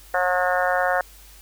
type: harmonic tone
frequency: 181 Hz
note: F#3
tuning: 38 cents flat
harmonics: 3 / 4 / 5 / 6 / 7 / 8 / 9 / 10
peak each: -24 / -23 / -31 / -30 / -32 / -26 / -30 / -29 dBFS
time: 0.14-1.01 s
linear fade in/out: 2 ms
effects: added 50 Hz sine -47 dBFS peak until 1.41 s + white hiss -49 dBFS RMS until 1.41 s